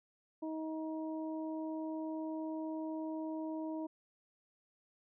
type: harmonic tone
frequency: 316.1 Hz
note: D#4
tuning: 27 cents sharp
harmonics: 1 / 2 / 3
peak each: -38 / -45 / -49 dBFS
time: 0.42-3.87 s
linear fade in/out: 10 ms
effects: none